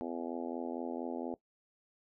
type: harmonic tone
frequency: 84.3 Hz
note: E2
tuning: 39 cents sharp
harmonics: 3 / 4 / 5 / 6 / 7 / 8 / 9 / 10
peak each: -40 / -42 / -44 / -46 / -47 / -48 / -49 / -50 dBFS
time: 0.01-1.34 s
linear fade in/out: 0 ms
effects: noise-tail reverb RT60 0.1 s tail -19 dB re dry